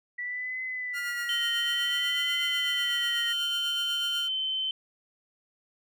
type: tone with vibrato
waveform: sine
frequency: 1954 Hz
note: B6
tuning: 19 cents flat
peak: -31 dBFS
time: 0.18-3.33 s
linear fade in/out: 10 ms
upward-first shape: triangle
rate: 0.56 Hz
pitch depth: 74 cents each way
type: tone with tremolo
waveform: sawtooth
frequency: 1411 Hz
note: F6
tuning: 17 cents sharp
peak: -29 dBFS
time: 0.93-4.29 s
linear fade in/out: 50 ms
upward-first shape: sine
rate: 8.1 Hz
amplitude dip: 45%
type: tone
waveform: sine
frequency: 3076 Hz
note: G7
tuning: 33 cents flat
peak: -27 dBFS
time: 1.29-4.71 s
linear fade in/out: 2 ms
effects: none